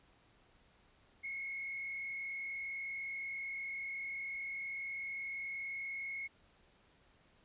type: tone with frequency modulation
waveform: sine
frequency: 2177 Hz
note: C#7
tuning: 32 cents flat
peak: -39 dBFS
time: 1.23-6.28 s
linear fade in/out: 20 ms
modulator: 40.3 Hz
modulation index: 0.96
effects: pink hiss -68 dBFS RMS until 7.44 s + resampled to 8000 Hz